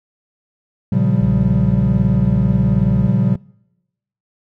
triangle chord, G half-diminished seventh, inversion first, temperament equal with one note detuned, 116.54 / 138.59 / 177.67 / 196 Hz, Bb2 / Db3 / F3 / G3, 0 / 0 / +30 / 0 cents, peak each -16 dBFS, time 0.92-3.36 s, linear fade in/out 5 ms
sine tone, 61.74 Hz, B1, in tune, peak -23 dBFS, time 1.21-3.08 s, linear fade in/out 5 ms
effects noise-tail reverb RT60 0.9 s tail -24 dB re dry

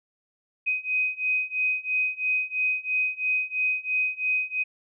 sine beating tone pair, 2510 / 2513 Hz, D#7 / D#7, +15 / +17 cents, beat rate 3 Hz, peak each -27 / -26 dBFS, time 0.66-4.64 s, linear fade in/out 20 ms, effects none

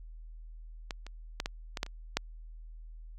clicks, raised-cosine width 0.2 ms, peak -19 / -28 / -14 / -16 / -18 / -13 / -29 / -10 dBFS, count 8, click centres 0.908 / 1.066 / 1.401 / 1.459 / 1.772 / 1.831 / 1.864 / 2.17 s, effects added 40 Hz sine -44 dBFS peak until 3.18 s

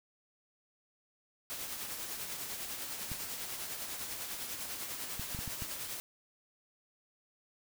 white noise with tremolo, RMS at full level -39 dBFS, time 1.5-6 s, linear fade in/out 0 ms, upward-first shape triangle, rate 10 Hz, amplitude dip 45%
clicks, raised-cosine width 5 ms, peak -29 dBFS, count 6, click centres 3.117 / 5.196 / 5.348 / 5.39 / 5.477 / 5.622 s
effects none

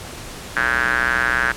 square tone with band-pass filter, 61.74 Hz, B1, in tune, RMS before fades -19 dBFS, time 0.56-1.52 s, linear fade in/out 5 ms, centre 1600 Hz, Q 7.3, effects pink hiss -34 dBFS RMS until 1.56 s + low-pass 11000 Hz 12 dB/octave

